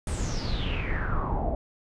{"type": "noise with low-pass filter sweep", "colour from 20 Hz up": "brown", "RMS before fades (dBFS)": -28, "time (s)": [0.07, 1.55], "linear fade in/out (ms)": 2, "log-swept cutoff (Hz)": [9300, 610], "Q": 8.1, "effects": []}